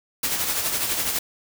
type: noise with tremolo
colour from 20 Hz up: white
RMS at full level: -23 dBFS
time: 0.23-1.19 s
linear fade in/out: 5 ms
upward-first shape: sine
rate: 12 Hz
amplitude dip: 45%
effects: none